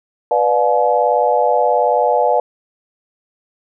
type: chord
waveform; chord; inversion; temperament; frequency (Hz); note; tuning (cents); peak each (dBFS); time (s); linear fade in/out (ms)
sine; B diminished seventh; none; just; 493.9 / 592.7 / 711.2 / 853.4; B4 / D5 / F5 / Ab5; 0 / +16 / +31 / +47; -17; 0.31-2.4; 2
effects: none